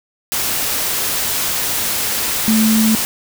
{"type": "tone in noise", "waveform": "sine", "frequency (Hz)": 220, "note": "A3", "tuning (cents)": 0, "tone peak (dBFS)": -11, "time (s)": [2.48, 2.95], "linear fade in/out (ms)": 0, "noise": "white", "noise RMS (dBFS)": -19, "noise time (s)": [0.32, 3.05], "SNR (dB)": 5, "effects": []}